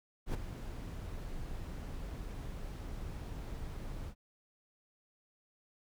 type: noise with ADSR envelope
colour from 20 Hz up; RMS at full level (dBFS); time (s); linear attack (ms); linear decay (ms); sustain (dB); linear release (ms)
brown; -32; 0.26-4.15; 82; 10; -10; 75
effects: none